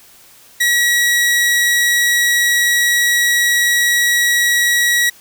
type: tone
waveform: sawtooth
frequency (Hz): 1919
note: A#6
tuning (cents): +50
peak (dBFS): -8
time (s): 0.6-5.1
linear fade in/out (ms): 10
effects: white hiss -45 dBFS RMS until 5.2 s